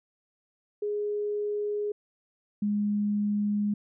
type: tone pair in turn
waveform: sine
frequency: 415.3 / 206.8 Hz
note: G#4 / G#3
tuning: 0 / -7 cents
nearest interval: octave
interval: 1207 cents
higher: first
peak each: -27 / -24 dBFS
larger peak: second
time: 0.82-1.92 / 2.62-3.74 s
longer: second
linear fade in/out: 5 ms
effects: none